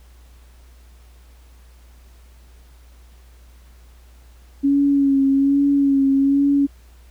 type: tone with vibrato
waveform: sine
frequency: 277.2 Hz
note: C#4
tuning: in tune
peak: -13 dBFS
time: 4.63-6.67 s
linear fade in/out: 20 ms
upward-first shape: sine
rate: 1.2 Hz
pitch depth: 33 cents each way
effects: added 60 Hz sine -44 dBFS peak until 7.1 s + pink hiss -56 dBFS RMS until 7.1 s